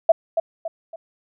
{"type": "tone with echo", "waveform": "sine", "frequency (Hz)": 659.3, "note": "E5", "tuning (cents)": 0, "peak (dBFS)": -8, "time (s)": [0.09, 0.12], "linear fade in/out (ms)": 5, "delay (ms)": 280, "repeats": 3, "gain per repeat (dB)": -8, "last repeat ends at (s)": 0.96, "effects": []}